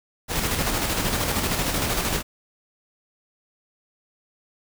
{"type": "noise with tremolo", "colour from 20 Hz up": "pink", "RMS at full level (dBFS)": -23, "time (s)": [0.28, 2.23], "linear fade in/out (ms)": 50, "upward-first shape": "square", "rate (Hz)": 13, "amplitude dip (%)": 35, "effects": []}